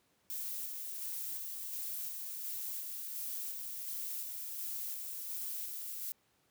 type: noise with tremolo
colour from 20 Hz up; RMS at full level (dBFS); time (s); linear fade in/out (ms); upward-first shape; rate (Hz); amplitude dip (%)
violet; -40; 0.3-6.12; 0; square; 1.4; 25
effects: pink hiss -73 dBFS RMS until 6.5 s + high-pass 100 Hz 12 dB/octave